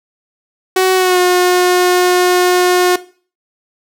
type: tone with pitch glide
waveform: sawtooth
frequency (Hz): 374 to 360.4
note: F#4 to F#4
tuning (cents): +19 to -45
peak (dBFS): -5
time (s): 0.76-2.96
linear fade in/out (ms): 5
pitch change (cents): -64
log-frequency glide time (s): 0.95-1.19
effects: noise-tail reverb RT60 0.4 s tail -17 dB re dry